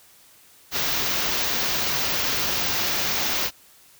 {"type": "band-stop noise", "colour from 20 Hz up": "white", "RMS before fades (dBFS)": -24, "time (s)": [0.71, 3.51], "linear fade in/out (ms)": 50, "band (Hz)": [6500, 15000], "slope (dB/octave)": 48, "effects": ["white hiss -53 dBFS RMS until 3.99 s"]}